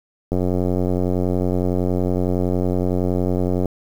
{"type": "click train", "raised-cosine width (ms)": 2, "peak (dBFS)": -8, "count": 304, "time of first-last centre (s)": [0.32, 3.657], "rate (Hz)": 90.8, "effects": ["7-bit"]}